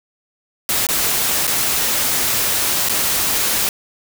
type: noise with dropouts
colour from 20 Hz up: white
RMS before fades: -18 dBFS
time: 0.69-3.69 s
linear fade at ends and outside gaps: 1 ms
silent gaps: 0.868-0.888 / 1.47-1.476 / 2.887-2.895 s
effects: none